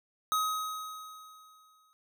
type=tone with exponential decay; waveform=square; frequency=1265 Hz; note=D#6; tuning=28 cents sharp; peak=-26 dBFS; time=0.32-1.93 s; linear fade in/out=0 ms; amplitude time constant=350 ms; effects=none